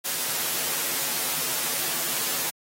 white noise with comb filter, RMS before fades -27 dBFS, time 0.04-2.51 s, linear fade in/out 20 ms, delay 10 ms, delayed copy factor -0.7, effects high-pass 150 Hz 12 dB/octave + AAC 48 kbps

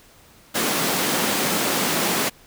pink high-pass noise, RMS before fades -22 dBFS, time 0.54-2.3 s, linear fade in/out 20 ms, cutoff 170 Hz, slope 24 dB/octave, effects pink hiss -51 dBFS RMS until 2.46 s

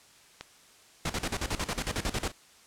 click, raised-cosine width 0.2 ms, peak -21 dBFS, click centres 0.41 s
pink noise with tremolo, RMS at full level -30 dBFS, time 1.05-2.32 s, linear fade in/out 5 ms, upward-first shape square, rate 11 Hz, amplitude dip 80%
effects white hiss -57 dBFS RMS until 2.66 s + low-pass 9000 Hz 12 dB/octave

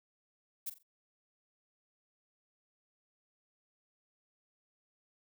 violet noise with echo, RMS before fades -38 dBFS, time 0.66-0.7 s, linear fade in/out 10 ms, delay 44 ms, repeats 3, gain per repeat -11 dB, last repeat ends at 0.832 s, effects none

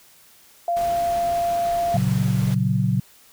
sine tone, 690 Hz, F5, 21 cents flat, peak -19 dBFS, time 0.68-1.97 s, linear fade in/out 2 ms
pink noise, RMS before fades -36 dBFS, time 0.76-2.55 s, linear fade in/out 10 ms
sine chord, F# major, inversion first, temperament equal, 116.54 / 138.59 / 185 Hz, A#2 / C#3 / F#3, 0 / 0 / 0 cents, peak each -22 dBFS, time 1.94-3 s, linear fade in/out 5 ms
effects white hiss -52 dBFS RMS until 3.32 s

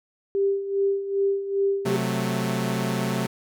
sine tone with tremolo, 395.2 Hz, G4, 14 cents sharp, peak -18 dBFS, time 0.35-1.96 s, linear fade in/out 0 ms, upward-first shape sine, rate 2.5 Hz, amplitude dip 70%
sawtooth chord, F# diminished, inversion second, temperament equal, 130.81 / 185 / 220 Hz, C3 / F#3 / A3, 0 / 0 / 0 cents, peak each -24 dBFS, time 1.85-3.27 s, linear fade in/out 10 ms
effects none

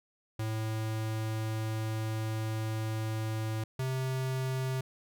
square tone pair in turn, 110 / 130.81 Hz, A2 / C3, 0 / 0 cents, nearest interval minor third, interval 300 cents, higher second, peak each -32 / -31 dBFS, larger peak second, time 0.39-3.64 / 3.79-4.81 s, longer first, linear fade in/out 5 ms, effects none

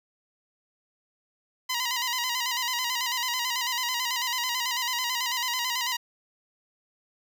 10% pulse tone with vibrato, 983 Hz, B5, 8 cents flat, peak -18 dBFS, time 1.69-5.97 s, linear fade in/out 10 ms, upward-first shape square, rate 9.1 Hz, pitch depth 61 cents each way, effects none

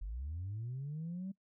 sine linear sweep, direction up, 42.99 to 196 Hz, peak -37 dBFS, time 0.01-1.32 s, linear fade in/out 10 ms, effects noise-tail reverb RT60 0.1 s tail -23 dB re dry + tanh soft clip ceiling -35 dBFS

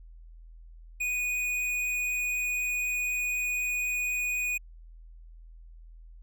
sine tone with tanh clipping, 2474 Hz, D#7, 10 cents flat, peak -29 dBFS, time 1-4.58 s, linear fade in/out 10 ms, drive 14 dB, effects added 41 Hz sine -46 dBFS peak until 6.22 s

